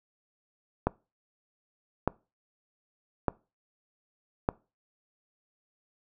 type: click train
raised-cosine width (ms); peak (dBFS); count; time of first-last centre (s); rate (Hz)
1; -10; 4; 0.87-4.489; 0.829
effects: noise-tail reverb RT60 0.3 s tail -23 dB re dry